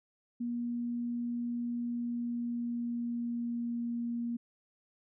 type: tone with pitch glide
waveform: sine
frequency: 238.8 to 236.2 Hz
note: A#3 to A#3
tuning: +42 to +23 cents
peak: -32 dBFS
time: 0.4-4.37 s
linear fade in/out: 10 ms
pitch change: -19 cents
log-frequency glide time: 1.83-3.83 s
effects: none